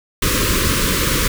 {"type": "band-stop noise", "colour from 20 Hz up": "pink", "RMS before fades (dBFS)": -17, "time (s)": [0.22, 1.28], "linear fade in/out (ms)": 5, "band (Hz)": [570, 1000], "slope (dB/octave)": 96, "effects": []}